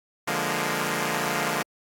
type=chord; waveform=5% pulse; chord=Bb dominant seventh; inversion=first; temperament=equal; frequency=146.83 / 174.61 / 207.7 / 233.1 Hz; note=D3 / F3 / Ab3 / Bb3; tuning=0 / 0 / 0 / 0 cents; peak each=-19 dBFS; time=0.27-1.63 s; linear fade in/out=10 ms; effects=AAC 64 kbps